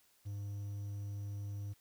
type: tone with quantisation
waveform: triangle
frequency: 101.4 Hz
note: G#2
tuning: 41 cents flat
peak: -37 dBFS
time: 0.25-1.74 s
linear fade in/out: 20 ms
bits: 11
effects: white hiss -70 dBFS RMS until 1.8 s